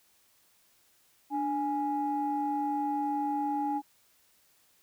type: tone pair together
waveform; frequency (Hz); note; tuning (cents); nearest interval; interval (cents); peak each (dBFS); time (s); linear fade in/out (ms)
sine; 293.7 / 830.6; D4 / G#5; 0 / 0; octave + tritone; 1800; -31 / -29; 1.3-3.82; 50
effects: tanh soft clip ceiling -21 dBFS + white hiss -66 dBFS RMS until 4.82 s